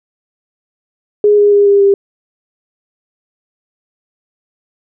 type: tone with pitch steps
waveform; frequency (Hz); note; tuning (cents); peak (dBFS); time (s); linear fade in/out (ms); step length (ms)
sine; 415.3 / 410.8 / 406.3 / 401.8 / 397.5; G#4 / G#4 / G#4 / G4 / G4; 0 / -19 / -38 / +43 / +24; -5; 1.24-1.94; 2; 140
effects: none